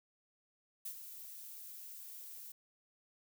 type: noise with ADSR envelope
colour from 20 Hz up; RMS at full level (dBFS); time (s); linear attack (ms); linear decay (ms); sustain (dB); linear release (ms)
violet; -41; 0.85-2.52; 10; 75; -9; 4
effects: none